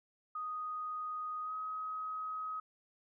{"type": "tone with pitch glide", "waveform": "sine", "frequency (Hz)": [1244.5, 1266.3], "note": ["D#6", "D#6"], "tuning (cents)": [0, 30], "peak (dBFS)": -37, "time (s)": [0.35, 2.6], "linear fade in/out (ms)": 5, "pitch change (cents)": 30, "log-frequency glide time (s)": [1.43, 1.53], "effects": []}